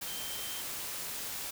sine tone in noise, 3136 Hz, G7, in tune, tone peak -44 dBFS, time 0.07-0.62 s, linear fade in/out 10 ms, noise white, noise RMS -39 dBFS, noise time 0.01-1.51 s, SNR -8 dB, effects none

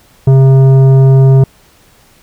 sine tone with tanh clipping, 133.9 Hz, C3, 40 cents sharp, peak -4 dBFS, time 0.27-1.44 s, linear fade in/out 5 ms, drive 11 dB, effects pink hiss -46 dBFS RMS until 2.22 s

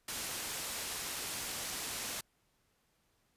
white low-pass noise, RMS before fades -40 dBFS, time 0.08-2.21 s, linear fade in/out 5 ms, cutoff 11000 Hz, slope 12 dB/octave, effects pink hiss -75 dBFS RMS until 3.36 s + resampled to 32000 Hz

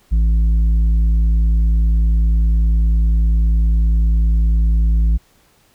sine tone with tanh clipping, 55 Hz, A1, in tune, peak -12 dBFS, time 0.11-5.18 s, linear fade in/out 20 ms, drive 6 dB, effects pink hiss -55 dBFS RMS until 5.74 s

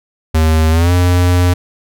square tone with pitch glide, 79.4 to 89.12 Hz, D#2 to F2, +36 to +36 cents, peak -9 dBFS, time 0.34-1.54 s, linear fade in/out 10 ms, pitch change +200 cents, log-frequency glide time 0.7-0.92 s, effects none

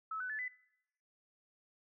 sine tone with pitch steps, 1299 / 1500.8 / 1734 / 2003 Hz, E6 / F#6 / A6 / B6, -26 / +24 / -26 / +24 cents, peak -37 dBFS, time 0.11-0.482 s, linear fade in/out 5 ms, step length 93 ms, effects noise-tail reverb RT60 0.8 s tail -21 dB re dry

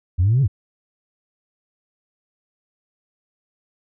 sine exponential two-way sweep, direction up then down, 82.3 to 143.9 to 82.3 Hz, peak -12 dBFS, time 0.18-0.48 s, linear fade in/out 20 ms, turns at 0.42 s, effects tanh soft clip ceiling -10 dBFS

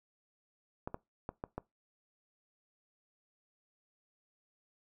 clicks, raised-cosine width 1 ms, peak -24 dBFS, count 5, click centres 0.875 / 0.944 / 1.291 / 1.439 / 1.58 s, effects noise-tail reverb RT60 0.2 s tail -21 dB re dry

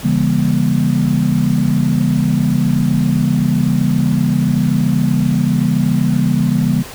sine chord, C# diminished seventh, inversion none, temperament just, 138.59 / 166.31 / 199.57 / 239.5 Hz, C#3 / E3 / G3 / Bb3, 0 / +16 / +31 / +47 cents, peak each -17 dBFS, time 0.03-6.83 s, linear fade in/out 20 ms, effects pink hiss -32 dBFS RMS until 6.94 s

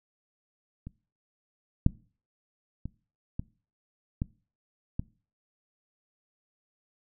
clicks, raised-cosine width 5 ms, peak -27 / -7 / -23 / -19 / -16 / -17 dBFS, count 6, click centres 0.87 / 1.864 / 2.856 / 3.395 / 4.219 / 4.995 s, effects noise-tail reverb RT60 0.4 s tail -22 dB re dry

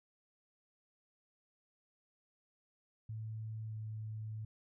sine tone with pitch glide, 110 to 108.86 Hz, A2 to A2, 0 to -18 cents, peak -40 dBFS, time 3.09-4.45 s, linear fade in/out 5 ms, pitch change -18 cents, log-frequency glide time 3.67-3.73 s, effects none

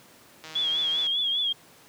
click train, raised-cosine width 0.2 ms, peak -24 dBFS, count 100, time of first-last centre 0.44-1.067 s, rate 158 Hz
sine tone with vibrato, 3334 Hz, G#7, 6 cents sharp, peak -23 dBFS, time 0.55-1.53 s, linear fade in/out 10 ms, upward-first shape triangle, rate 5 Hz, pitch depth 83 cents each way
effects pink hiss -53 dBFS RMS until 1.88 s + high-pass 150 Hz 12 dB/octave

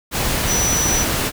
sine tone in noise, 5920 Hz, F#8, in tune, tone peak -18 dBFS, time 0.46-1.06 s, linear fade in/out 50 ms, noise pink, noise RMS -20 dBFS, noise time 0.11-1.32 s, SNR -1 dB, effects none

